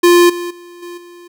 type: tone with level steps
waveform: square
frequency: 349.2 Hz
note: F4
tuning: in tune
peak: -6 / -21 / -35 / -28 / -36 dBFS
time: 0.03-1.28 s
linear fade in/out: 10 ms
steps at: 0.29 / 0.5 / 0.82 / 0.97 s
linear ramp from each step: 10 ms
effects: none